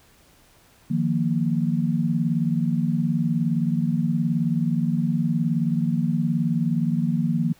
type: chord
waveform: sine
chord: Eb suspended second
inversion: none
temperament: equal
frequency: 155.56 / 174.61 / 233.1 Hz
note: Eb3 / F3 / Bb3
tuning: 0 / 0 / 0 cents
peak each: -24 dBFS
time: 0.9-7.53 s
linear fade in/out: 10 ms
effects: pink hiss -56 dBFS RMS until 7.59 s